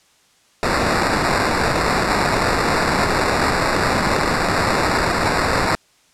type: noise with sample-and-hold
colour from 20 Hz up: blue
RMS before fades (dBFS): -18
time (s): 0.63-5.75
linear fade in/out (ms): 0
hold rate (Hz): 3150
effects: white hiss -56 dBFS RMS until 6.13 s + low-pass 8000 Hz 12 dB/octave